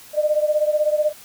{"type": "beating tone pair", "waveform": "sine", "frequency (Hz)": [600, 616], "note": ["D5", "D#5"], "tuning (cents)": [37, -17], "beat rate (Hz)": 16, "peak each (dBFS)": [-18, -21], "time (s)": [0.13, 1.13], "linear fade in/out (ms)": 50, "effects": ["white hiss -44 dBFS RMS until 1.24 s"]}